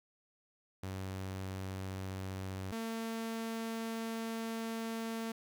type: tone pair in turn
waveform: sawtooth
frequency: 95.1 / 226.2 Hz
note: F#2 / A3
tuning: +48 / +48 cents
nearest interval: octave + minor third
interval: 1500 cents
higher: second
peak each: -35 / -33 dBFS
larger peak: second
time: 0.83-2.72 / 2.72-5.32 s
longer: second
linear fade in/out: 5 ms
effects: 12-bit